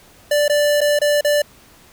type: tone with dropouts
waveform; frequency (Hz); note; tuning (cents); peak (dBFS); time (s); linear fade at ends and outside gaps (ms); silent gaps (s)
square; 587; D5; -1; -14; 0.31-1.42; 5; 0.481-0.496 / 0.807-0.813 / 0.99-1.015 / 1.21-1.246
effects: pink hiss -48 dBFS RMS until 1.92 s